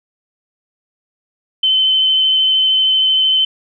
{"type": "tone with vibrato", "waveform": "sine", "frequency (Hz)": 3065, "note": "G7", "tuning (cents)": -40, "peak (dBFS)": -10, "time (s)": [1.63, 3.45], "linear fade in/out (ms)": 5, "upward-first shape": "sine", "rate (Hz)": 13, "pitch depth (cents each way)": 10, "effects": []}